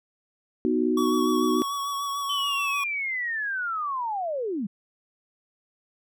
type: chord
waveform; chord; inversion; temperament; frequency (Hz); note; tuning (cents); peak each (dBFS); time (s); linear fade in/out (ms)
sine; B major; none; equal; 246.9 / 311.1 / 370; B3 / D#4 / F#4; 0 / 0 / 0; -25; 0.65-1.62; 0
type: tone with vibrato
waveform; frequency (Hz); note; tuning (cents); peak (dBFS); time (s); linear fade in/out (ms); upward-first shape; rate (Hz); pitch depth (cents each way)
square; 1124; C#6; +24; -28; 0.97-2.84; 5; triangle; 6.8; 29
type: linear sweep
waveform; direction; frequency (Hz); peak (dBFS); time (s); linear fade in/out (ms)
sine; down; 3087 to 180.5; -26; 2.29-4.67; 10
effects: none